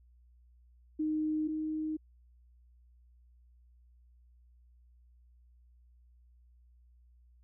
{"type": "tone pair in turn", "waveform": "sine", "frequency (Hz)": [309, 311.1], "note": ["D#4", "D#4"], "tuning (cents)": [-12, 0], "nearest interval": "unison", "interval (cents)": 12, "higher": "second", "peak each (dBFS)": [-29, -32], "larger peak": "first", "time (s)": [[0.99, 1.48], [1.48, 1.97]], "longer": "neither", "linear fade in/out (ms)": 10, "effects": ["added 60 Hz sine -59 dBFS peak until 7.43 s"]}